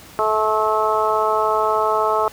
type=harmonic tone; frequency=216.5 Hz; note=A3; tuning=28 cents flat; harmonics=2 / 3 / 4 / 5 / 6; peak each=-22 / -22 / -22 / -22 / -22 dBFS; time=0.19-2.28 s; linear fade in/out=0 ms; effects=pink hiss -42 dBFS RMS until 2.32 s + high-pass 60 Hz 12 dB/octave